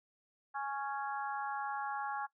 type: harmonic tone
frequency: 277.2 Hz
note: C#4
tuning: in tune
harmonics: 3 / 4 / 5 / 6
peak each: -38 / -42 / -43 / -45 dBFS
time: 0.54-2.27 s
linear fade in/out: 20 ms
effects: noise-tail reverb RT60 0.1 s tail -19 dB re dry